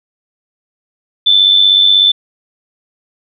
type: tone with amplitude modulation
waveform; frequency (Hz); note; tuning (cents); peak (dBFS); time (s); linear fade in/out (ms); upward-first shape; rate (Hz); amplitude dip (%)
sine; 3520; A7; 0; -3; 1.26-2.12; 10; sine; 96.4; 55
effects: none